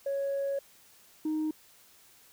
sine tone pair in turn, 554.4 / 310.4 Hz, C#5 / D#4, 0 / -4 cents, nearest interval minor seventh, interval 1004 cents, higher first, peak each -27 / -26 dBFS, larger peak second, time 0.06-0.59 / 1.25-1.51 s, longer first, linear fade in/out 5 ms, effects tanh soft clip ceiling -26 dBFS + white hiss -59 dBFS RMS until 2.32 s

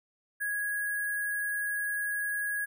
sine tone with sample-and-hold, 1661.2 Hz, G#6, in tune, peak -29 dBFS, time 0.4-2.66 s, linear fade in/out 20 ms, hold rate 11025 Hz, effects none

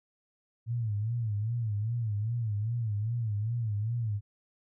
sine tone with vibrato, 110.8 Hz, A2, 13 cents sharp, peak -28 dBFS, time 0.66-4.21 s, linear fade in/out 50 ms, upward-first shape sine, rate 2.5 Hz, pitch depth 140 cents each way, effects none

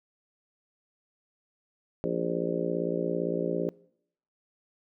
harmonic tone with a mistuned harmonic, 57.7 Hz, A#1, 17 cents flat, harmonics 3 / 4 / 5 / 6 / 7 / 8 / 9 / 10, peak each -34 / -40 / -35 / -35 / -32 / -39 / -34 / -38 dBFS, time 2.04-3.69 s, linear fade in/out 0 ms, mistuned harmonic 10, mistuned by +48 cents, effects noise-tail reverb RT60 0.7 s tail -23 dB re dry

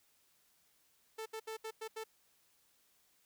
sawtooth tone bursts at uneven times, 441.6 Hz, A4, 6 cents sharp, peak -37 dBFS, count 6, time 1.18-1.26 / 1.33-1.4 / 1.47-1.57 / 1.64-1.71 / 1.81-1.88 / 1.96-2.04 s, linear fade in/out 10 ms, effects white hiss -72 dBFS RMS until 3.25 s

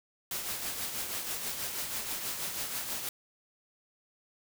white noise with tremolo, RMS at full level -34 dBFS, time 0.31-3.09 s, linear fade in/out 2 ms, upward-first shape triangle, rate 6.2 Hz, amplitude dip 50%, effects none

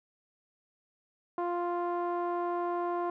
sawtooth tone with low-pass filter, 349.3 Hz, F4, in tune, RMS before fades -32 dBFS, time 1.38-3.1 s, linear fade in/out 2 ms, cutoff 970 Hz, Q 2.7, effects none

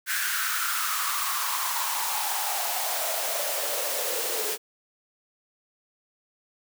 white noise with high-pass filter sweep, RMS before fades -28 dBFS, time 0.06-4.58 s, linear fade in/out 50 ms, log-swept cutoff 1600 to 430 Hz, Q 6.1, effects none

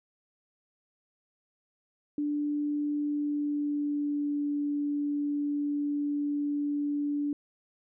sine tone with pitch glide, 293.7 to 290.3 Hz, D4 to D4, 0 to -20 cents, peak -27 dBFS, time 2.18-7.33 s, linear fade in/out 2 ms, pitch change -20 cents, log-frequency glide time 2.97-4.44 s, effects none

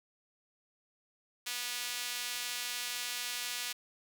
sawtooth tone with high-pass filter, 244.1 Hz, B3, 20 cents flat, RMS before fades -38 dBFS, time 1.46-3.73 s, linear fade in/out 10 ms, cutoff 2800 Hz, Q 0.81, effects none

